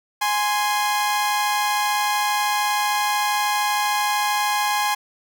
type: tone pair together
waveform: sawtooth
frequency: 830.6 / 1046.5 Hz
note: G#5 / C6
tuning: 0 / 0 cents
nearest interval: major third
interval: 400 cents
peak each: -17 / -20 dBFS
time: 0.21-4.95 s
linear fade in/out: 10 ms
effects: none